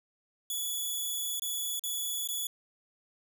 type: tone with dropouts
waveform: 10% pulse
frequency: 3415 Hz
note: G#7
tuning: 48 cents sharp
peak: -24 dBFS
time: 0.5-2.47 s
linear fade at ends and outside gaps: 2 ms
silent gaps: 1.397-1.42 / 1.795-1.837 / 2.275-2.287 s
effects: none